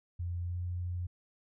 sine tone with pitch glide, 87.31 to 88.73 Hz, F2 to F2, 0 to +28 cents, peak -33 dBFS, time 0.19-1.07 s, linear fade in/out 10 ms, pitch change +28 cents, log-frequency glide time 0.44-0.58 s, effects none

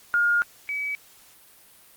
sine tone pair in turn, 1420 / 2282 Hz, F6 / C#7, +28 / +50 cents, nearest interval minor sixth, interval 822 cents, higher second, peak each -18 / -26 dBFS, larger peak first, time 0.14-0.42 / 0.69-0.95 s, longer first, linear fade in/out 0 ms, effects white hiss -53 dBFS RMS until 1.96 s + Opus 48 kbps

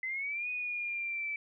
sine exponential two-way sweep, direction up then down, 2030 to 2489 to 2309 Hz, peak -33 dBFS, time 0.03-1.36 s, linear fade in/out 2 ms, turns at 0.49 s, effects none

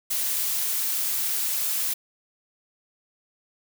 blue noise, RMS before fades -26 dBFS, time 0.1-1.94 s, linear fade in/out 10 ms, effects none

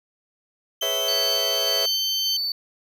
35% pulse tone, 3100 Hz, G7, 20 cents flat, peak -22 dBFS, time 0.81-2.37 s, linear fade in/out 5 ms
40% pulse chord, C# minor seventh, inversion second, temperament equal with one note detuned, 415.3 / 493.9 / 554.4 / 657.4 Hz, G#4 / B4 / C#5 / E5, 0 / 0 / 0 / -5 cents, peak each -34 / -32 / -31 / -29 dBFS, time 0.82-1.86 s, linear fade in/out 5 ms
triangle tone with tremolo, 4514 Hz, C#8, 31 cents sharp, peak -22 dBFS, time 1.08-2.52 s, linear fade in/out 2 ms, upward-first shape square, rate 1.7 Hz, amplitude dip 30%
effects none

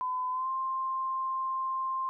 sine tone with pitch glide, 1012 to 1052.5 Hz, B5 to C6, +42 to +10 cents, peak -29 dBFS, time 0.01-2.09 s, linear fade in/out 0 ms, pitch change +68 cents, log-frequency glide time 0.31-0.49 s, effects none

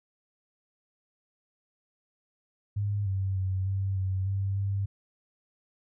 sine tone with pitch steps, 102.1 / 96.2 / 94.4 / 97 / 94.7 / 97.8 / 98.9 Hz, G#2 / G2 / F#2 / G2 / F#2 / G2 / G2, -29 / -32 / +35 / -18 / +41 / -4 / +16 cents, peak -26 dBFS, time 2.76-4.86 s, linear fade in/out 10 ms, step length 300 ms, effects none

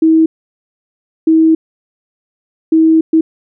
sine tone bursts at uneven times, 321.1 Hz, E4, 45 cents flat, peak -5 dBFS, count 4, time 0.02-0.26 / 1.27-1.55 / 2.72-3.01 / 3.13-3.21 s, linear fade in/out 5 ms, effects none

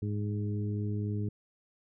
harmonic tone with a mistuned harmonic, 103.83 Hz, G#2, in tune, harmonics 1 / 2 / 3 / 4, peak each -31 / -37 / -41 / -43 dBFS, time 0.02-1.29 s, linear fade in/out 5 ms, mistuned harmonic 1, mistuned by +16 cents, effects none

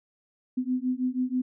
sine beating tone pair, 250.7 / 256.9 Hz, B3 / C4, +26 / -32 cents, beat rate 6.2 Hz, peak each -28 dBFS, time 0.57-1.42 s, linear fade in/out 10 ms, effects none

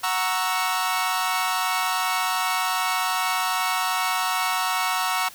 sawtooth chord, F# dominant seventh, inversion none, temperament equal, 740 / 932.3 / 1108.7 / 1318.5 Hz, F#5 / A#5 / C#6 / E6, 0 / 0 / 0 / 0 cents, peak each -24 dBFS, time 0.03-5.29 s, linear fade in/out 10 ms, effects white hiss -45 dBFS RMS until 5.34 s

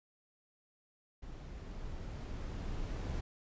brown noise with level ramp, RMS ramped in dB -47 to -37 dBFS, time 1.22-3.21 s, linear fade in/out 10 ms, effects resampled to 16000 Hz

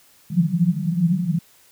pink band-pass noise, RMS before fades -20 dBFS, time 0.3-1.39 s, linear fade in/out 10 ms, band 160 to 180 Hz, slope 96 dB/octave, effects white hiss -54 dBFS RMS until 1.71 s

